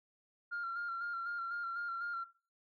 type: tone with vibrato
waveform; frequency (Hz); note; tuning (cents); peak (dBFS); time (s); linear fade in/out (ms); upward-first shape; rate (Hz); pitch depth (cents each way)
sine; 1387; F6; -12; -35; 0.51-2.25; 20; square; 4; 28
effects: noise-tail reverb RT60 0.4 s tail -19 dB re dry + tanh soft clip ceiling -33 dBFS